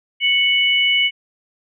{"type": "tone pair together", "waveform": "sine", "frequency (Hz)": [2217, 2959], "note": ["C#7", "F#7"], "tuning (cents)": [0, -1], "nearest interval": "perfect fourth", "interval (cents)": 499, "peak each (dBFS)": -16, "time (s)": [0.2, 1.11], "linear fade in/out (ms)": 50, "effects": []}